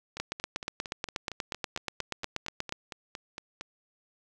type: two click trains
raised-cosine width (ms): 0.2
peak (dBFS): -14 / -21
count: 22 / 16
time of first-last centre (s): 0.2-2.724 / 0.17-3.61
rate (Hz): 8.32 / 4.36
effects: none